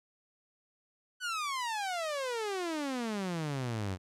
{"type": "exponential sweep", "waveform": "sawtooth", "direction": "down", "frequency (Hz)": [1517, 89.1], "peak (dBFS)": -29, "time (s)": [1.2, 3.98], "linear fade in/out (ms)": 50, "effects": ["low-pass 9000 Hz 12 dB/octave"]}